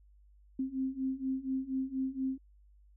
sine beating tone pair, 261.6 / 265.8 Hz, C4 / C4, 0 / +27 cents, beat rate 4.2 Hz, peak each -36 / -34 dBFS, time 0.59-2.38 s, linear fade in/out 5 ms, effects added 50 Hz sine -58 dBFS peak until 2.96 s

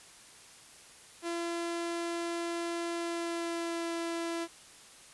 sawtooth tone with pitch glide, 340 to 335.7 Hz, F4 to E4, -46 to +32 cents, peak -29 dBFS, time 1.22-4.48 s, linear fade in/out 50 ms, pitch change -22 cents, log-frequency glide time 2.94-3.95 s, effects white hiss -54 dBFS RMS until 5.13 s + resampled to 24000 Hz

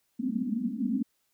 white band-pass noise, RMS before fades -30 dBFS, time 0.19-1.03 s, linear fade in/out 10 ms, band 200 to 270 Hz, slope 96 dB/octave, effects white hiss -74 dBFS RMS until 1.33 s

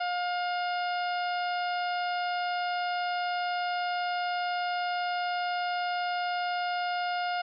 harmonic tone, 711 Hz, F5, 31 cents sharp, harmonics 1 / 2 / 3 / 4 / 5 / 6 / 7, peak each -29 / -35 / -42 / -41 / -47 / -48 / -46 dBFS, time 0-7.42 s, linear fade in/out 10 ms, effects none

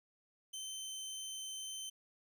20% pulse tone, 3086 Hz, G7, 28 cents flat, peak -37 dBFS, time 0.53-1.9 s, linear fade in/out 10 ms, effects none

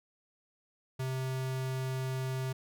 square tone, 130.81 Hz, C3, in tune, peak -33 dBFS, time 0.99-2.53 s, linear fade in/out 10 ms, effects none

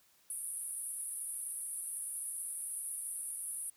white band-pass noise, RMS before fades -41 dBFS, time 0.3-3.7 s, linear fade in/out 2 ms, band 9300 to 11000 Hz, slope 96 dB/octave, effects white hiss -68 dBFS RMS until 3.76 s

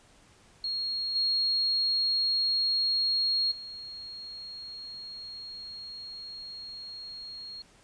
sine tone with level steps, 4280 Hz, C8, 38 cents sharp, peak -29 / -24 / -39 dBFS, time 0.64-7.62 s, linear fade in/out 2 ms, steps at 1.15 / 3.51 s, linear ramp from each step 10 ms, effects pink hiss -59 dBFS RMS until 7.83 s + resampled to 22050 Hz

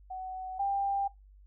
sine tone pair in turn, 749 / 793.4 Hz, F#5 / G5, +21 / +21 cents, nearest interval minor second, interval 100 cents, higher second, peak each -36 / -27 dBFS, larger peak second, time 0.1-0.59 / 0.59-1.08 s, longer neither, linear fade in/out 10 ms, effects noise-tail reverb RT60 0.2 s tail -20 dB re dry + added 49 Hz sine -53 dBFS peak until 1.46 s

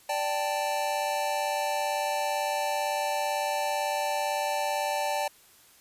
square chord, D suspended fourth, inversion none, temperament just, 587.3 / 783.1 / 881 Hz, D5 / G5 / A5, 0 / -2 / +2 cents, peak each -32 dBFS, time 0.09-5.28 s, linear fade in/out 5 ms, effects white hiss -57 dBFS RMS until 5.8 s + resampled to 32000 Hz

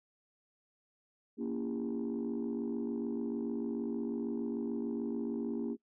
sine chord, A# diminished seventh, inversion none, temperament just, 233.1 / 279.7 / 335.6 / 402.8 Hz, A#3 / C#4 / E4 / G4, 0 / +16 / +31 / +47 cents, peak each -35 / -38 / -40 / -40 dBFS, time 1.37-5.77 s, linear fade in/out 50 ms, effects noise-tail reverb RT60 0.1 s tail -24 dB re dry + tanh soft clip ceiling -28 dBFS

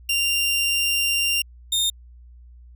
sawtooth tone pair in turn, 2782 / 3654 Hz, F7 / A#7, -7 / -35 cents, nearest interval perfect fourth, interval 472 cents, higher second, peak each -16 dBFS, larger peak neither, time 0.09-1.42 / 1.72-1.9 s, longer first, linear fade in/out 5 ms, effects added 60 Hz sine -43 dBFS peak until 2.75 s

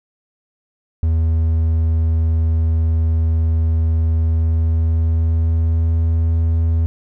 triangle tone with pitch glide, 80.9 to 81.98 Hz, E2 to E2, -32 to -9 cents, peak -11 dBFS, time 1.03-6.86 s, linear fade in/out 0 ms, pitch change +23 cents, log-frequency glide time 4.15-6.23 s, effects none

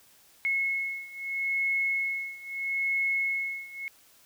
sine beating tone pair, 2180 / 2180.77 Hz, C#7 / C#7, -29 / -29 cents, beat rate 0.77 Hz, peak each -29 / -31 dBFS, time 0.45-3.88 s, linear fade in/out 0 ms, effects white hiss -59 dBFS RMS until 4.25 s

